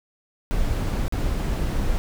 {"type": "noise with dropouts", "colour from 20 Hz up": "brown", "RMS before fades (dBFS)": -23, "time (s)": [0.51, 1.98], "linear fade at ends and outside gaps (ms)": 0, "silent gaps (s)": [1.081, 1.124], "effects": []}